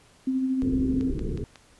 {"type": "tone with tremolo", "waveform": "sine", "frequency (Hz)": 261.6, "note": "C4", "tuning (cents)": 0, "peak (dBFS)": -21, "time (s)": [0.27, 1.11], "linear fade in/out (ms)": 5, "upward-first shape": "sine", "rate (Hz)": 13, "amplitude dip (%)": 35}
{"type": "low-pass noise", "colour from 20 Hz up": "pink", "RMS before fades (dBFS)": -30, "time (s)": [0.62, 1.44], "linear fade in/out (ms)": 0, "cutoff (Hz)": 470, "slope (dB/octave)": 96}
{"type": "click train", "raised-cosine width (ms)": 0.2, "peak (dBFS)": -27, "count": 4, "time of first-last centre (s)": [1.01, 1.557], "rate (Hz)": 5.48}
{"effects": ["pink hiss -57 dBFS RMS until 1.79 s", "resampled to 24000 Hz"]}